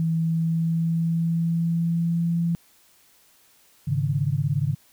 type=tone with pitch glide; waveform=sine; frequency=163.2 to 169.15 Hz; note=E3 to E3; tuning=-17 to +45 cents; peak=-20 dBFS; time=0-2.55 s; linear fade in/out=0 ms; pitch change=+62 cents; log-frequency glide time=0.15-2.33 s
type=chord; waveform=sine; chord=Ab suspended fourth; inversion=none; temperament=equal; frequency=103.83 / 138.59 / 155.56 Hz; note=Ab2 / Db3 / Eb3; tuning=0 / 0 / 0 cents; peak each=-28 / -23 / -26 dBFS; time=3.87-4.75 s; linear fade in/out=10 ms
effects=white hiss -58 dBFS RMS until 4.92 s

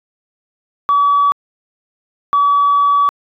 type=tone pair in turn; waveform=sine; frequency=1142 / 1142 Hz; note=D6 / D6; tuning=-49 / -49 cents; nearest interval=unison; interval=0 cents; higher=neither; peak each=-8 dBFS; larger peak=neither; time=0.89-1.32 / 2.33-3.09 s; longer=second; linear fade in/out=0 ms; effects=tanh soft clip ceiling -5 dBFS

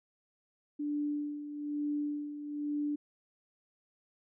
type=tone with tremolo; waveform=sine; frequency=293.7 Hz; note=D4; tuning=in tune; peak=-30 dBFS; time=0.79-2.96 s; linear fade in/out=10 ms; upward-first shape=sine; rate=1.1 Hz; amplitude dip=65%; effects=none

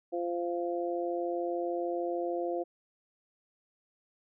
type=harmonic tone; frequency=173.3 Hz; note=F3; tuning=13 cents flat; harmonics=2 / 3 / 4; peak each=-33 / -35 / -36 dBFS; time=0.12-2.64 s; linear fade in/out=20 ms; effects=none

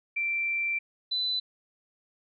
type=tone pair in turn; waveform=sine; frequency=2349 / 4001 Hz; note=D7 / B7; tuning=0 / +22 cents; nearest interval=major sixth; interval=922 cents; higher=second; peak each=-26 / -26 dBFS; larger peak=neither; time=0.16-0.79 / 1.11-1.4 s; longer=first; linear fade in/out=10 ms; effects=none

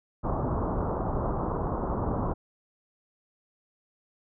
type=low-pass noise; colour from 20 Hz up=pink; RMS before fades=-29 dBFS; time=0.23-2.34 s; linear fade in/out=20 ms; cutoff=1200 Hz; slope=48 dB/octave; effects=none

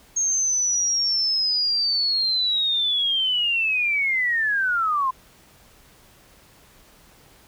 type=linear sweep; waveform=sine; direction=down; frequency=6490 to 1018 Hz; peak=-19 dBFS; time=0.16-5.11 s; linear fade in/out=10 ms; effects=pink hiss -53 dBFS RMS until 7.47 s

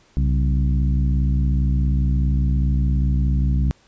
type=harmonic tone with a mistuned harmonic; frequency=64.9 Hz; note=C2; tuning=13 cents flat; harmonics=1 / 2 / 3 / 4 / 5; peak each=-17 / -22 / -27 / -32 / -41 dBFS; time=0.17-3.71 s; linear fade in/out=0 ms; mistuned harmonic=2; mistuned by=+100 cents; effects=pink hiss -56 dBFS RMS until 3.87 s + resampled to 16000 Hz

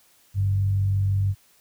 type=tone with frequency modulation; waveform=sine; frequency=98 Hz; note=G2; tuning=in tune; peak=-19 dBFS; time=0.34-1.35 s; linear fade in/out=50 ms; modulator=46.2 Hz; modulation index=0.28; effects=white hiss -59 dBFS RMS until 1.6 s

